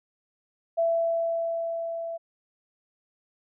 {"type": "tone with level ramp", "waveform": "sine", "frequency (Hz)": 667, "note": "E5", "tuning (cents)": 20, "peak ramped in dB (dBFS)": [-20, -31], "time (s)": [0.77, 2.18], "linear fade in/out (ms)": 20, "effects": []}